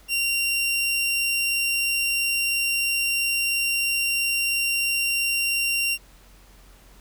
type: tone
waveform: sawtooth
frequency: 2763 Hz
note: F7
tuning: 19 cents flat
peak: -18 dBFS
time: 0.08-5.98 s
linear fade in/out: 50 ms
effects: added 45 Hz sine -50 dBFS peak until 7 s + pink hiss -54 dBFS RMS until 7 s